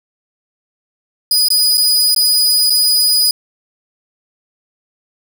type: tone with dropouts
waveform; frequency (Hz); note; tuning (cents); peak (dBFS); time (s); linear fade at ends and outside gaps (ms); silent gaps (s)
sawtooth; 4954; D#8; -8; -7; 1.31-3.31; 2; 1.485-1.503 / 1.773-1.778 / 2.147-2.162 / 2.698-2.703
effects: none